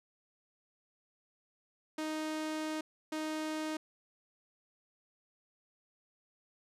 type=tone bursts at uneven times; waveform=sawtooth; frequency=311.1 Hz; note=D#4; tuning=in tune; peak=-31 dBFS; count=2; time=1.98-2.81 / 3.12-3.77 s; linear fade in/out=5 ms; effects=low-pass 10000 Hz 12 dB/octave